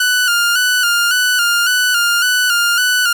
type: tone with vibrato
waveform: sawtooth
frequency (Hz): 1447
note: F#6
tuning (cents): -39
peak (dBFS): -8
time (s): 0-3.13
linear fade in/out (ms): 5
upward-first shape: square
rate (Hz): 1.8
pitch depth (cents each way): 50
effects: none